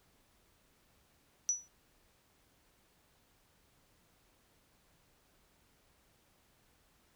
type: tone with exponential decay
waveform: sine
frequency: 5910 Hz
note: F#8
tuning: 3 cents flat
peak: -25 dBFS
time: 1.49-1.68 s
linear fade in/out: 0 ms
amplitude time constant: 40 ms
effects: pink hiss -70 dBFS RMS until 7.15 s